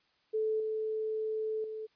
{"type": "tone with level steps", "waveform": "sine", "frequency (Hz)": 436.1, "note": "A4", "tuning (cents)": -15, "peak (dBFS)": [-28, -31, -37], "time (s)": [0.33, 1.87], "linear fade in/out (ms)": 20, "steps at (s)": [0.6, 1.64], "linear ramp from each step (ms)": 2, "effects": ["white hiss -71 dBFS RMS until 1.95 s", "resampled to 11025 Hz"]}